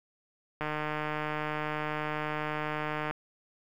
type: click train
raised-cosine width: 0.5 ms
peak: -18 dBFS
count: 381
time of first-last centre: 0.61-3.11 s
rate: 152 Hz
effects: 9-bit